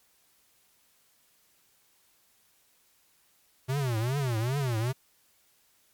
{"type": "tone with vibrato", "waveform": "square", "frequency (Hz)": 125.5, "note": "B2", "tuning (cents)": 28, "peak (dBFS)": -27, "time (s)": [3.68, 4.93], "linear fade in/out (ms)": 20, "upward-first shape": "triangle", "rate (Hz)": 2.5, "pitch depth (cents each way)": 280, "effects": ["white hiss -66 dBFS RMS until 5.93 s", "MP3 96 kbps"]}